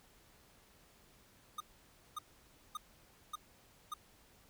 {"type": "tone bursts", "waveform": "square", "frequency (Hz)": 1230, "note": "D#6", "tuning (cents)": -20, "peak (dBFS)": -39, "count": 5, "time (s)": [1.58, 3.94], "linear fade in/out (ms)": 5, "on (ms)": 24, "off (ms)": 560, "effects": ["pink hiss -65 dBFS RMS until 4.49 s"]}